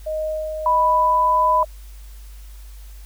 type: tone with tremolo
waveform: sine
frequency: 622.3 Hz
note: D#5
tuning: in tune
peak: -21 dBFS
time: 0.06-1.65 s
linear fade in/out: 10 ms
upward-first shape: sine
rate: 1.5 Hz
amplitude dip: 35%
type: tone with pitch glide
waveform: sine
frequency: 987.8 to 997.5 Hz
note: B5 to B5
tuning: 0 to +17 cents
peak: -14 dBFS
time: 0.66-1.63 s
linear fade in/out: 2 ms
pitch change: +17 cents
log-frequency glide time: 0.79-1.4 s
effects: added 50 Hz sine -36 dBFS peak until 3.05 s + white hiss -51 dBFS RMS until 3.05 s